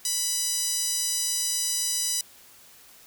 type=tone with high-pass filter; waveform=15% pulse; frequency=987.8 Hz; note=B5; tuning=in tune; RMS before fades=-27 dBFS; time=0.05-2.21 s; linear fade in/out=2 ms; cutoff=6400 Hz; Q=8.6; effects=white hiss -52 dBFS RMS until 3.06 s